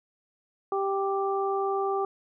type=harmonic tone; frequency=392 Hz; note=G4; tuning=in tune; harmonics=1 / 2 / 3; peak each=-27 / -30 / -32 dBFS; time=0.72-2.05 s; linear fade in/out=2 ms; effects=none